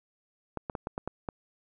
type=clicks; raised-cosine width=1 ms; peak=-19 dBFS; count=7; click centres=0.573 / 0.698 / 0.752 / 0.871 / 0.979 / 1.076 / 1.288 s; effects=none